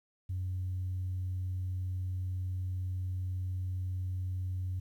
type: tone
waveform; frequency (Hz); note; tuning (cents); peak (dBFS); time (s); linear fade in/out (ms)
sine; 92.2; F#2; -6; -31; 0.29-4.8; 10
effects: tanh soft clip ceiling -29 dBFS + 11-bit